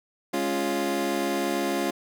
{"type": "chord", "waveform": "25% pulse", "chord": "Db major", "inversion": "second", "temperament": "equal", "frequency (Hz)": [207.7, 277.2, 349.2], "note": ["Ab3", "Db4", "F4"], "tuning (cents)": [0, 0, 0], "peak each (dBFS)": [-28, -25, -24], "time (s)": [0.33, 1.91], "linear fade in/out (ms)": 10, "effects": []}